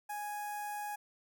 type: tone with notch filter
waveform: sawtooth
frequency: 830.6 Hz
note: G#5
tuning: in tune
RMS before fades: -40 dBFS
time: 0.09-0.96 s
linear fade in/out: 10 ms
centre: 3800 Hz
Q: 0.59
effects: none